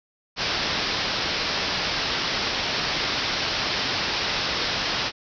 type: low-pass noise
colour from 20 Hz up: white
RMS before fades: -26 dBFS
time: 0.36-5.12 s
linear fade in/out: 50 ms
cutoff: 5500 Hz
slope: 96 dB/octave
effects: none